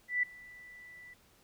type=tone with ADSR envelope; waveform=sine; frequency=1975.5 Hz; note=B6; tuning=in tune; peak=-25 dBFS; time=0.08-1.14 s; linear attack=150 ms; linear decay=5 ms; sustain=-24 dB; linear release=8 ms; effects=pink hiss -65 dBFS RMS until 1.43 s